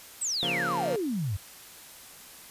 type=exponential sweep; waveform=sine; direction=down; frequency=8490 to 87.31 Hz; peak=-27 dBFS; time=0.21-1.37 s; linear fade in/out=10 ms
type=chord; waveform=15% pulse; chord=Bb minor; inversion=first; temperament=just; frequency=139.85 / 174.81 / 233.1 Hz; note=Db3 / F3 / Bb3; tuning=+16 / +2 / 0 cents; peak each=-31 / -28 / -31 dBFS; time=0.43-0.96 s; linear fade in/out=0 ms
effects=white hiss -48 dBFS RMS until 2.5 s + resampled to 32000 Hz